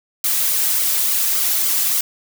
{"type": "noise with flanger", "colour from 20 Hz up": "blue", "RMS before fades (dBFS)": -18, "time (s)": [0.24, 2.01], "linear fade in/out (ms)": 2, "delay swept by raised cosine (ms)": [1.1, 2.9], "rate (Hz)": 3.5, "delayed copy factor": -0.65, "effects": []}